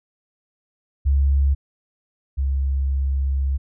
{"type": "tone pair in turn", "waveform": "sine", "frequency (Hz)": [69.3, 67.95], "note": ["C#2", "C#2"], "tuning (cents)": [0, -34], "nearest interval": "unison", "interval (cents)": 34, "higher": "first", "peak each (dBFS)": [-14, -18], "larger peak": "first", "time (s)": [[1.05, 1.55], [2.37, 3.58]], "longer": "second", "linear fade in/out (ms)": 20, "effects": []}